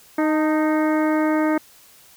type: harmonic tone with a mistuned harmonic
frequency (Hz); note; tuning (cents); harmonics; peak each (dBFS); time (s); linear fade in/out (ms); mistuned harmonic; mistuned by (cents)
310; D#4; -6; 1 / 2 / 3 / 4 / 5 / 6 / 7; -18 / -24 / -28 / -30 / -32 / -34 / -35; 0.18-1.58; 5; 3; -38
effects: white hiss -50 dBFS RMS until 2.16 s